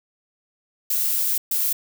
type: noise bursts at uneven times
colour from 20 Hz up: violet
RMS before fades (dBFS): -22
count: 2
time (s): 0.9-1.38 / 1.51-1.73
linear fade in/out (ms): 5
effects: none